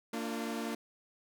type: chord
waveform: sawtooth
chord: Bb major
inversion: none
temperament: equal with one note detuned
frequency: 228.8 / 293.7 / 349.2 Hz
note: Bb3 / D4 / F4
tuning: -32 / 0 / 0 cents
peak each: -33 / -37 / -39 dBFS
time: 0.13-0.75 s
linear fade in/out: 5 ms
effects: none